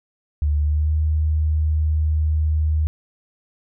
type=tone with pitch glide; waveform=sine; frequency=73.9 to 77.31 Hz; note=D2 to D#2; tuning=+11 to -11 cents; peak=-16 dBFS; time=0.42-2.87 s; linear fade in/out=0 ms; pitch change=+78 cents; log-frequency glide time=0.59-0.94 s; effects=none